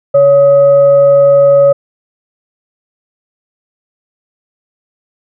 sine tone with frequency modulation, 561 Hz, C#5, 21 cents sharp, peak -3 dBFS, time 0.14-1.73 s, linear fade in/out 10 ms, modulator 701 Hz, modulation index 0.23, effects none

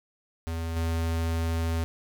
square tone with level steps, 82.41 Hz, E2, in tune, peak -30 / -26 dBFS, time 0.47-1.84 s, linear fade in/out 0 ms, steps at 0.76 s, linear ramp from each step 5 ms, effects none

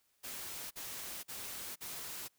white noise bursts, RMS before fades -44 dBFS, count 4, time 0.23-2.285 s, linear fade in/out 20 ms, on 480 ms, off 45 ms, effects white hiss -75 dBFS RMS until 2.38 s

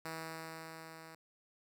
5% pulse tone with level ramp, 161.6 Hz, E3, 34 cents flat, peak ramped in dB -29 to -40 dBFS, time 0.05-1.15 s, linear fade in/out 2 ms, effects none

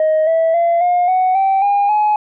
sine tone with pitch steps, 626 / 653.3 / 681.9 / 711.6 / 742.7 / 775.2 / 809 / 844.3 Hz, D#5 / E5 / F5 / F5 / F#5 / G5 / G#5 / G#5, +10 / -16 / -42 / +32 / +6 / -20 / -46 / +28 cents, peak -9 dBFS, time 0-2.16 s, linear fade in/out 2 ms, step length 270 ms, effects tanh soft clip ceiling -9 dBFS

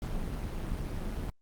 brown noise with amplitude modulation, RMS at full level -32 dBFS, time 0.02-1.3 s, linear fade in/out 2 ms, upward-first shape sine, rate 192 Hz, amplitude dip 55%, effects Opus 48 kbps

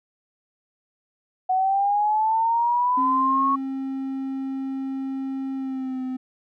sine linear sweep, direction up, 739 to 1108.7 Hz, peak -18 dBFS, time 1.49-3.56 s, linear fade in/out 10 ms
triangle tone with pitch glide, 267.8 to 257.5 Hz, C4 to C4, +40 to -28 cents, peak -24 dBFS, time 2.97-6.17 s, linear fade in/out 10 ms, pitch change -68 cents, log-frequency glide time 5.55-6.03 s
effects none

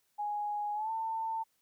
sine tone with pitch glide, 830.6 to 895.4 Hz, G#5 to A5, 0 to +30 cents, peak -32 dBFS, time 0.18-1.44 s, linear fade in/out 20 ms, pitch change +130 cents, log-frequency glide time 0.74-0.91 s, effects white hiss -75 dBFS RMS until 1.61 s

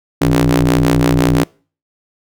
sawtooth ring-modulated tone, 61.74 Hz, B1, in tune, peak -3 dBFS, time 0.21-1.44 s, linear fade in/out 10 ms, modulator 219 Hz, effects noise-tail reverb RT60 0.4 s tail -25 dB re dry

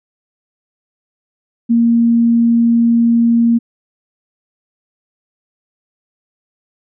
sine tone, 233.1 Hz, A#3, in tune, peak -8 dBFS, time 1.69-3.59 s, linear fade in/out 20 ms, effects none

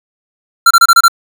square tone bursts, 1368 Hz, F6, 36 cents flat, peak -3 dBFS, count 6, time 0.66-1.082 s, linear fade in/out 5 ms, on 47 ms, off 28 ms, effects none

